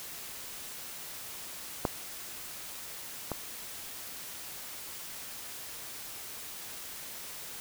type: clicks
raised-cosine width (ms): 1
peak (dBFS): -12 / -18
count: 2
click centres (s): 1.852 / 3.317
effects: white hiss -43 dBFS RMS until 7.6 s